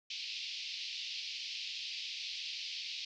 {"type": "band-pass noise", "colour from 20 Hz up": "white", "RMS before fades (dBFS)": -42, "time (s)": [0.1, 3.05], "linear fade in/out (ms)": 5, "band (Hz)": [2400, 5100], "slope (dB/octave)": 48, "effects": []}